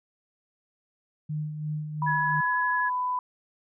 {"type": "tone with tremolo", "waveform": "sine", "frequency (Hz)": 152.1, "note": "D#3", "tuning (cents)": -39, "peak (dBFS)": -27, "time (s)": [1.29, 2.41], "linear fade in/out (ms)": 10, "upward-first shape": "sine", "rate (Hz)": 2.9, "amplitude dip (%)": 50}
{"type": "tone with pitch glide", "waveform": "sine", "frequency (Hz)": [980, 998.3], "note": ["B5", "B5"], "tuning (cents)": [-14, 18], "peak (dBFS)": -25, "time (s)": [2.02, 3.19], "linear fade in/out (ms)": 2, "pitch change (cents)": 32, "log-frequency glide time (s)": [2.16, 2.48]}
{"type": "tone with vibrato", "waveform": "sine", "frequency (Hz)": 1684, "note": "G#6", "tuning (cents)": 24, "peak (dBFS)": -26, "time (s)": [2.06, 2.9], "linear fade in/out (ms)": 20, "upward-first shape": "sine", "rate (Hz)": 12, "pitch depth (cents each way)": 12}
{"effects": []}